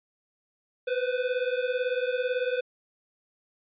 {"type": "beating tone pair", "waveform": "square", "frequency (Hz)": [493.9, 511.9], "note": ["B4", "C5"], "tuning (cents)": [0, -38], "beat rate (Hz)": 18, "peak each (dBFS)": [-29, -30], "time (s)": [0.87, 2.61], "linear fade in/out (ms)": 10, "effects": ["resampled to 8000 Hz"]}